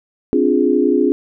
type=chord; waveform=sine; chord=D half-diminished seventh; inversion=third; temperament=equal with one note detuned; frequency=261.6 / 293.7 / 350.8 / 415.3 Hz; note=C4 / D4 / F4 / Ab4; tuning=0 / 0 / +8 / 0 cents; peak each=-17 dBFS; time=0.33-1.12 s; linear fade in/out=0 ms; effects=none